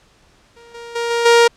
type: tone with level steps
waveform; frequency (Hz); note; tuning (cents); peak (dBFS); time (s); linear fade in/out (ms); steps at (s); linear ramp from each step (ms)
sawtooth; 469.2; A#4; +11; -38 / -28 / -15 / -12 / -4; 0.56-1.48; 10; 0.74 / 0.95 / 1.1 / 1.25; 10
effects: pink hiss -53 dBFS RMS until 1.56 s + low-pass 7000 Hz 12 dB/octave